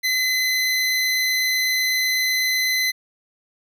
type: tone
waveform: 25% pulse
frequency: 2032 Hz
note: B6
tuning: 49 cents sharp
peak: -15 dBFS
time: 0.03-2.92 s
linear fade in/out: 20 ms
effects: none